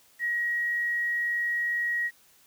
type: tone with quantisation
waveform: sine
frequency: 1899 Hz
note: A#6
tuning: 32 cents sharp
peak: -25 dBFS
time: 0.19-2.11 s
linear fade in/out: 50 ms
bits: 9
effects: white hiss -60 dBFS RMS until 2.46 s